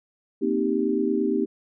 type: chord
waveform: sine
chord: C minor seventh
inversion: third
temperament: equal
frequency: 233.1 / 261.6 / 311.1 / 392 Hz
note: Bb3 / C4 / Eb4 / G4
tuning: 0 / 0 / 0 / 0 cents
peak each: -27 / -27 / -26 / -25 dBFS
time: 0.41-1.46 s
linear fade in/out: 20 ms
effects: none